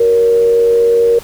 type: tone with frequency modulation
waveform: sine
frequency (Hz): 468.2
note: A#4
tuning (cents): +8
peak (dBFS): -7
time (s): 0-1.19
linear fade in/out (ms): 5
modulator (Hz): 95.3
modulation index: 0.3
effects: pink hiss -35 dBFS RMS until 1.23 s